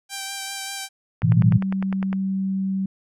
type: tone with vibrato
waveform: 5% pulse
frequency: 784 Hz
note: G5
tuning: in tune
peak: -17 dBFS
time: 0.09-0.89 s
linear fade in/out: 50 ms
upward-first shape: sine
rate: 5.1 Hz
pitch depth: 15 cents each way
type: click train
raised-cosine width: 0.5 ms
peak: -16 dBFS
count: 10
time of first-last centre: 1.22-2.129 s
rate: 9.9 Hz
type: chord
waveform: sine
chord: A suspended second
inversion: none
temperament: equal with one note detuned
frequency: 110 / 122.33 / 164.81 Hz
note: A2 / B2 / E3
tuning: 0 / -16 / 0 cents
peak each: -18 dBFS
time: 1.23-1.58 s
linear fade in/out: 10 ms
type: tone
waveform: sine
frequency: 192.1 Hz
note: G3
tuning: 35 cents flat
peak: -21 dBFS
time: 1.37-2.86 s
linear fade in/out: 5 ms
effects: none